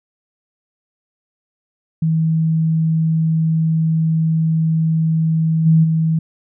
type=tone with level steps; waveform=sine; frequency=160.8 Hz; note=E3; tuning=43 cents flat; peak=-13 / -8 / -13 dBFS; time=2.02-6.19 s; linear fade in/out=5 ms; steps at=5.65 / 5.83 s; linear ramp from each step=20 ms; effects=none